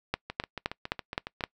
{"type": "two click trains", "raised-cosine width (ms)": 0.3, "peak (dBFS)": [-19, -11], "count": [9, 6], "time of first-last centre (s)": [[0.3, 1.408], [0.14, 1.439]], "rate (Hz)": [7.22, 3.85], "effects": ["noise-tail reverb RT60 0.1 s tail -24 dB re dry"]}